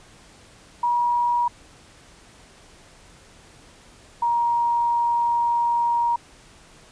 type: tone pair in turn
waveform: sine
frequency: 959 / 944.2 Hz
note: A#5 / A#5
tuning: +49 / +22 cents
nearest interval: unison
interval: 27 cents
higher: first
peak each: -18 dBFS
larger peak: neither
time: 0.83-1.48 / 4.22-6.16 s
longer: second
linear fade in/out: 5 ms
effects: pink hiss -50 dBFS RMS until 6.91 s + resampled to 22050 Hz